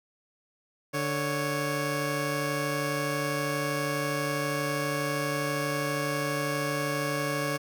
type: tone pair together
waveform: 15% pulse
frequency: 146.69 / 554.4 Hz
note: D3 / C#5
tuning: -2 / 0 cents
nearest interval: octave + major seventh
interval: 2302 cents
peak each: -24 dBFS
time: 0.93-7.58 s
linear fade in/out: 20 ms
effects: none